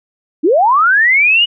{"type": "linear sweep", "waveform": "sine", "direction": "up", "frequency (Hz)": [270.1, 2951], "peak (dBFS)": -7, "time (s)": [0.43, 1.46], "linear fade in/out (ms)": 20, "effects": []}